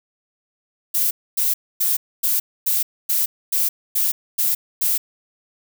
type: noise bursts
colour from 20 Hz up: violet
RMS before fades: -19 dBFS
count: 10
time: 0.94-4.98 s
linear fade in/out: 10 ms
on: 170 ms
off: 260 ms
effects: none